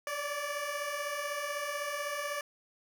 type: beating tone pair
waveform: 15% pulse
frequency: 569 / 585 Hz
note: C#5 / D5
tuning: +45 / -7 cents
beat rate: 16 Hz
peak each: -33 / -29 dBFS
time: 0.07-2.41 s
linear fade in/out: 2 ms
effects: none